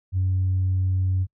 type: tone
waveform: sine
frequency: 93.3 Hz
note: F#2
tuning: 15 cents sharp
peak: -18 dBFS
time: 0.12-1.27 s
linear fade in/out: 50 ms
effects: noise-tail reverb RT60 0.1 s tail -26 dB re dry + tanh soft clip ceiling -16 dBFS